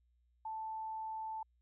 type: tone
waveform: sine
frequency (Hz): 880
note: A5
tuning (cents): 0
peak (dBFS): -39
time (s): 0.45-1.43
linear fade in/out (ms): 5
effects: added 60 Hz sine -70 dBFS peak until 1.61 s